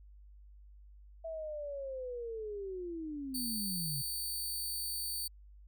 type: linear sweep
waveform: sine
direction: down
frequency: 659.3 to 130 Hz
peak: -38 dBFS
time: 1.24-4.02 s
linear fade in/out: 10 ms
type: tone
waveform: 10% pulse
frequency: 4550 Hz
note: C#8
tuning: 44 cents sharp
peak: -29 dBFS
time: 3.34-5.28 s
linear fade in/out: 10 ms
effects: added 50 Hz sine -53 dBFS peak until 5.67 s